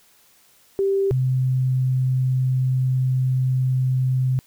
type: tone pair in turn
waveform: sine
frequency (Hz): 392 / 129.24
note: G4 / C3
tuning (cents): 0 / -21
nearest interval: octave + perfect fifth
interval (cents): 1921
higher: first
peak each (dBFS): -17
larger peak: neither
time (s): 0.79-1.11 / 1.11-4.39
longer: second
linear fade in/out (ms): 0
effects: white hiss -56 dBFS RMS until 4.46 s